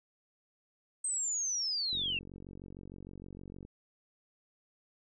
sine linear sweep, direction down, 8372 to 2637 Hz, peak -31 dBFS, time 1.04-2.19 s, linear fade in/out 5 ms
click train, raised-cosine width 3 ms, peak -35 dBFS, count 81, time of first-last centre 1.93-3.65 s, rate 46.5 Hz
effects none

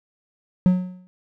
triangle tone with exponential decay, 182.4 Hz, F#3, 24 cents flat, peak -8 dBFS, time 0.66-1.07 s, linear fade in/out 0 ms, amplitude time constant 88 ms, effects none

